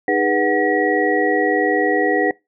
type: tone cluster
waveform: sine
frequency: 308.5 / 409.8 / 490.1 / 741 / 1915 Hz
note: D#4 / G#4 / B4 / F#5 / A#6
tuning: -15 / -23 / -13 / +2 / +46 cents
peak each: -21 dBFS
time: 0.08-2.31 s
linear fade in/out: 2 ms
effects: noise-tail reverb RT60 0.2 s tail -23 dB re dry